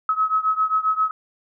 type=beating tone pair; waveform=sine; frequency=1280 / 1287.5 Hz; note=D#6 / E6; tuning=+49 / -41 cents; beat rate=7.5 Hz; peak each=-20 / -22 dBFS; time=0.09-1.11 s; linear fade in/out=2 ms; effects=none